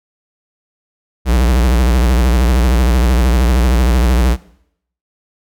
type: tone with vibrato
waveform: square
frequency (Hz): 60.9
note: B1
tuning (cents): -24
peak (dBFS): -10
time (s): 1.25-4.37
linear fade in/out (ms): 50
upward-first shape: sine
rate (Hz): 13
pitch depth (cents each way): 150
effects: noise-tail reverb RT60 0.7 s tail -20 dB re dry